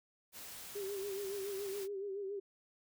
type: noise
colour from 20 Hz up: white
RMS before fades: -49 dBFS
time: 0.32-1.88 s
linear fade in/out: 50 ms
type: tone with vibrato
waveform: sine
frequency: 396.2 Hz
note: G4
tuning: 18 cents sharp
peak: -38 dBFS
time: 0.75-2.4 s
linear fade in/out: 10 ms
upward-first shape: sine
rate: 7.1 Hz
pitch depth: 65 cents each way
effects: none